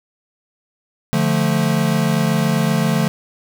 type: chord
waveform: square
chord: D minor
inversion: none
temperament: equal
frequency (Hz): 146.83 / 174.61 / 220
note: D3 / F3 / A3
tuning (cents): 0 / 0 / 0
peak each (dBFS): -20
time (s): 1.13-3.08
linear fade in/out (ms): 0
effects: none